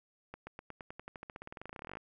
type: accelerating click train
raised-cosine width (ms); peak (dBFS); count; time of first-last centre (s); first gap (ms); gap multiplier
0.5; -29; 30; 0.34-1.971; 130; 0.93
effects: none